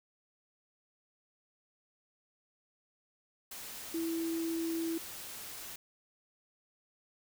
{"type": "tone in noise", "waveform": "sine", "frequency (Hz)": 329.6, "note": "E4", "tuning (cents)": 0, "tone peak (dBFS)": -32, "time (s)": [3.94, 4.98], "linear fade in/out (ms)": 5, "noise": "white", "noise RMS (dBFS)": -45, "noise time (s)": [3.51, 5.76], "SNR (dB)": 10, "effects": []}